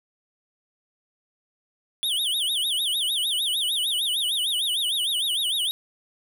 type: tone with vibrato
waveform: square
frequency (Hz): 3322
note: G#7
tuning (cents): 0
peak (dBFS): -23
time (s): 2.03-5.71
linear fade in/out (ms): 0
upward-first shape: sine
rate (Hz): 6.6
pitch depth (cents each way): 230
effects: 10-bit